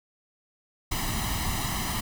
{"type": "noise with comb filter", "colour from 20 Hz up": "pink", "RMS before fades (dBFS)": -29, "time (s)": [0.91, 2.01], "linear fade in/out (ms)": 10, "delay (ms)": 1, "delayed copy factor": 0.75, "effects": []}